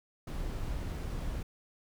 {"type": "noise", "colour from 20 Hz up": "brown", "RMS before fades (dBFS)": -36, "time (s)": [0.27, 1.43], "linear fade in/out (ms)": 5, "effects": []}